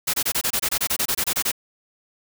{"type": "noise bursts", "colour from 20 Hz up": "white", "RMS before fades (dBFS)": -22, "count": 16, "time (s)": [0.07, 1.517], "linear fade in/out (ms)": 10, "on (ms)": 67, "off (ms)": 25, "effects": []}